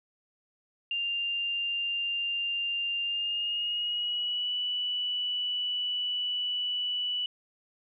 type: tone with pitch glide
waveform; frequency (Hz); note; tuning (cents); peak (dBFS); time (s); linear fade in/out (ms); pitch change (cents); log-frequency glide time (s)
sine; 2794 to 2960; F7 to F#7; 0 to 0; -28; 0.91-7.26; 2; +100; 3.03-4.53
effects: none